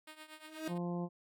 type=tone with tremolo; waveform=5% pulse; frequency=310.2 Hz; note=D#4; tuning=5 cents flat; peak=-36 dBFS; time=0.07-0.78 s; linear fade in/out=5 ms; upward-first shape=triangle; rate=8.5 Hz; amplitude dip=85%
type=tone with exponential growth; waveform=30% pulse; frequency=315.6 Hz; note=D#4; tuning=25 cents sharp; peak=-32 dBFS; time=0.34-0.68 s; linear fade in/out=2 ms; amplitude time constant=73 ms
type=harmonic tone; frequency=174.61 Hz; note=F3; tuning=in tune; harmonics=1 / 2 / 3 / 4 / 5 / 6; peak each=-36 / -42 / -46 / -48 / -50 / -52 dBFS; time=0.67-1.09 s; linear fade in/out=50 ms
effects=none